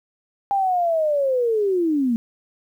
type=linear sweep; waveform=sine; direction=down; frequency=807 to 222.8 Hz; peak=-17 dBFS; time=0.51-2.16 s; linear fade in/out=0 ms; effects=9-bit